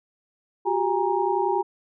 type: tone cluster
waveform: sine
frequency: 364.9 / 395.4 / 819 / 937 Hz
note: F#4 / G4 / G#5 / A#5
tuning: -24 / +15 / -24 / +9 cents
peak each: -26 dBFS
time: 0.65-1.63 s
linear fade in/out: 20 ms
effects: none